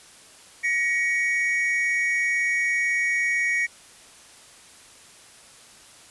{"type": "tone pair together", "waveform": "triangle", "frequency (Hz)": [1900, 2238], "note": ["A#6", "C#7"], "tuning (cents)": [33, 16], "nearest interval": "minor third", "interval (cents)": 283, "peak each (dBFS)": [-22, -22], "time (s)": [0.63, 3.67], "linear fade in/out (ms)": 20, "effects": ["white hiss -49 dBFS RMS until 6.1 s", "resampled to 24000 Hz"]}